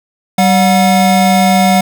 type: tone pair together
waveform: square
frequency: 192.3 / 726 Hz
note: G3 / F#5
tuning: -33 / -33 cents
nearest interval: octave + major seventh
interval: 2300 cents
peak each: -10 / -11 dBFS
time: 0.38-1.81 s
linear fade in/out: 5 ms
effects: none